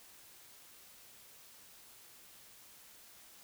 silence, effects white hiss -58 dBFS RMS until 3.43 s

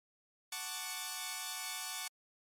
5% pulse chord, D major seventh, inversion first, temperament equal, 740 / 880 / 1108.7 / 1174.7 Hz, F#5 / A5 / C#6 / D6, 0 / 0 / 0 / 0 cents, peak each -33 dBFS, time 0.52-2.08 s, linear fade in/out 5 ms, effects MP3 64 kbps

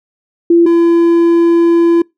sine / triangle tone pair in turn, 340 / 338.3 Hz, F4 / E4, -46 / +45 cents, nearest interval unison, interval 9 cents, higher first, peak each -4 dBFS, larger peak neither, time 0.5-0.66 / 0.66-2.02 s, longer second, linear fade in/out 5 ms, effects noise-tail reverb RT60 0.2 s tail -26 dB re dry

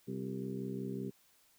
harmonic tone with a mistuned harmonic, 65.41 Hz, C2, in tune, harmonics 2 / 3 / 4 / 5 / 6 / 7, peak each -44 / -41 / -43 / -52 / -43 / -53 dBFS, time 0.07-1.11 s, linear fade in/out 20 ms, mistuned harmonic 5, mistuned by +100 cents, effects white hiss -68 dBFS RMS until 1.58 s

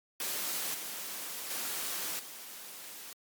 white noise with level steps, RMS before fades -35 / -40 / -36 / -46 dBFS, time 0.2-3.13 s, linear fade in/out 2 ms, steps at 0.74 / 1.5 / 2.19 s, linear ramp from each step 5 ms, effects high-pass 200 Hz 12 dB/octave + MP3 96 kbps

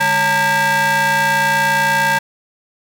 40% pulse ring-modulated tone, 351.4 Hz, F4, 11 cents sharp, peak -9 dBFS, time 0-2.19 s, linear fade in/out 10 ms, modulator 1260 Hz, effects none

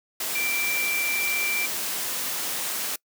sine tone in noise, 2349 Hz, D7, in tune, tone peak -25 dBFS, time 0.35-1.66 s, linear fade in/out 5 ms, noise white, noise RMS -29 dBFS, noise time 0.2-2.96 s, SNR +1 dB, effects noise-tail reverb RT60 0.1 s tail -25 dB re dry + high-pass 200 Hz 12 dB/octave

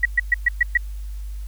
sine tone bursts, 1924 Hz, B6, 46 cents flat, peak -12 dBFS, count 6, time 0.03-0.774 s, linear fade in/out 5 ms, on 24 ms, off 120 ms, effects added 50 Hz sine -28 dBFS peak until 1.47 s + white hiss -53 dBFS RMS until 1.47 s

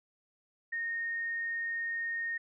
sine tone, 1848 Hz, A#6, 16 cents flat, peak -32 dBFS, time 0.72-2.38 s, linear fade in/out 10 ms, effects none

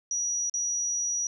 sine tone with dropouts, 5810 Hz, F#8, 32 cents flat, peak -26 dBFS, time 0.11-1.27 s, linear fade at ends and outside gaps 2 ms, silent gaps 0.497-0.539 s, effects none

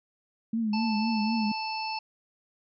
sine tone with vibrato, 219.5 Hz, A3, 4 cents flat, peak -25 dBFS, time 0.53-1.52 s, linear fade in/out 5 ms, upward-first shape triangle, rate 4 Hz, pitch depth 100 cents each way
harmonic tone, 880 Hz, A5, in tune, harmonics 1 / 3 / 5 / 6, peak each -32 / -37 / -39 / -40 dBFS, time 0.73-1.99 s, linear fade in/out 5 ms
effects none

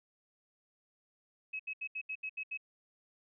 sine tone bursts, 2564 Hz, E7, 49 cents flat, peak -36 dBFS, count 8, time 1.53-2.575 s, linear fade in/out 10 ms, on 65 ms, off 75 ms, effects none

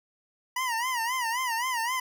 25% pulse tone with vibrato, 969 Hz, B5, 33 cents flat, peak -23 dBFS, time 0.56-2 s, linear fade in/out 5 ms, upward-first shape sine, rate 3.8 Hz, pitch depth 130 cents each way, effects none

